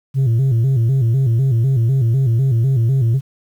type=tone with vibrato; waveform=sine; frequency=124.3 Hz; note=B2; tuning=12 cents sharp; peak=-9 dBFS; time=0.14-3.21 s; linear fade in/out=50 ms; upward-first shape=square; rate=4 Hz; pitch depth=140 cents each way; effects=tanh soft clip ceiling -11 dBFS + 8-bit